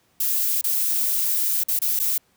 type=noise with dropouts; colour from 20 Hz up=violet; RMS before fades=-22 dBFS; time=0.2-2.18 s; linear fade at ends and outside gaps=5 ms; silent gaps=0.613-0.64 / 1.637-1.684 / 1.791-1.817 / 1.992-1.998 s; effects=pink hiss -63 dBFS RMS until 2.36 s + high-pass 80 Hz 12 dB/octave